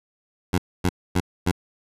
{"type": "tone bursts", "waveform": "15% pulse", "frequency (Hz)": 90.3, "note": "F#2", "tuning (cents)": -42, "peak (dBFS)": -12, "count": 4, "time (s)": [0.53, 1.514], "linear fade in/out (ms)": 5, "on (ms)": 51, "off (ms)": 260, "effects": ["resampled to 32000 Hz"]}